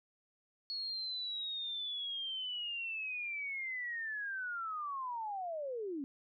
sine linear sweep, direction down, 4365 to 261.6 Hz, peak -37 dBFS, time 0.7-6.04 s, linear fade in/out 0 ms, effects none

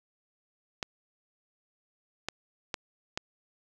clicks, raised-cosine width 0.2 ms, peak -14 dBFS, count 4, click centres 0.828 / 2.286 / 2.742 / 3.175 s, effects 8-bit

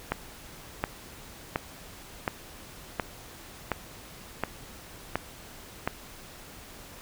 click train, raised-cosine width 0.5 ms, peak -11 dBFS, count 9, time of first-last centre 0.12-5.875 s, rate 1.39 Hz, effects pink hiss -47 dBFS RMS until 7.01 s

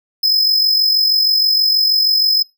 square tone with amplitude modulation, 5100 Hz, D#8, 42 cents sharp, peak -9 dBFS, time 0.23-2.43 s, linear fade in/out 10 ms, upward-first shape sine, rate 46.3 Hz, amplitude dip 50%, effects noise-tail reverb RT60 0.2 s tail -23 dB re dry

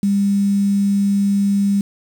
sine tone with quantisation, 200 Hz, G3, 35 cents sharp, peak -13 dBFS, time 0.03-1.81 s, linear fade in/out 2 ms, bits 6, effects none

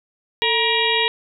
harmonic tone with a mistuned harmonic, 473.8 Hz, A#4, 28 cents sharp, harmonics 1 / 2 / 4 / 5 / 6 / 7 / 8, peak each -24 / -24 / -24 / -24 / -24 / -24 / -24 dBFS, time 0.42-1.08 s, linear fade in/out 0 ms, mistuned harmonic 1, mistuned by -100 cents, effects none

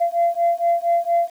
sine beating tone pair, 683 / 687.3 Hz, F5 / F5, -39 / -28 cents, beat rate 4.3 Hz, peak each -18 dBFS, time 0-1.3 s, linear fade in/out 20 ms, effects tanh soft clip ceiling -11 dBFS + 8-bit

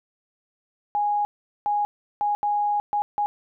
sine tone bursts at uneven times, 827 Hz, G#5, 8 cents flat, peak -20 dBFS, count 6, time 0.95-1.25 / 1.66-1.85 / 2.21-2.35 / 2.43-2.8 / 2.93-3.02 / 3.18-3.26 s, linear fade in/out 0 ms, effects none

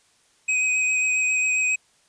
square tone with vibrato, 2518 Hz, D#7, 20 cents sharp, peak -20 dBFS, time 0.48-1.76 s, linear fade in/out 10 ms, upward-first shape sine, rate 7.4 Hz, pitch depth 15 cents each way, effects white hiss -61 dBFS RMS until 2.08 s + resampled to 22050 Hz

